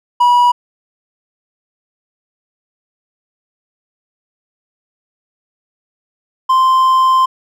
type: tone pair in turn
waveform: triangle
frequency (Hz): 972 / 1042.6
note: B5 / C6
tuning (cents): -28 / -6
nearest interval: minor second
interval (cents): 122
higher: second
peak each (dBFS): -5 / -6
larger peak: first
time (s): 0.2-0.52 / 6.49-7.26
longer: second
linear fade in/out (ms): 10
effects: none